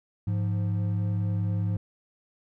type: tone pair together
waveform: triangle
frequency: 103.83 / 174.5 Hz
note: G#2 / F3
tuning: 0 / -1 cents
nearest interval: major sixth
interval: 899 cents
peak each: -23 / -30 dBFS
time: 0.27-1.77 s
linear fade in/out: 5 ms
effects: none